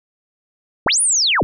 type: linear two-way sweep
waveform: sine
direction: up then down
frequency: 39.97 to 10000 to 39.97 Hz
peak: -13 dBFS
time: 0.86-1.43 s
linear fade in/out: 0 ms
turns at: 1.01 s
effects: none